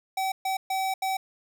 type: tone bursts at uneven times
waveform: square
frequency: 765 Hz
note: G5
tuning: 42 cents flat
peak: -26 dBFS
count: 4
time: 0.17-0.32 / 0.45-0.57 / 0.7-0.94 / 1.02-1.17 s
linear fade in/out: 5 ms
effects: none